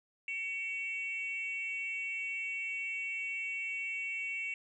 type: tone pair together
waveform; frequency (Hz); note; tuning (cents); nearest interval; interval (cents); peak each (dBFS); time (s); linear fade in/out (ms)
sine; 2248 / 2706; C#7 / E7; +24 / +45; minor third; 321; -36 / -37; 0.28-4.54; 2
effects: tanh soft clip ceiling -29 dBFS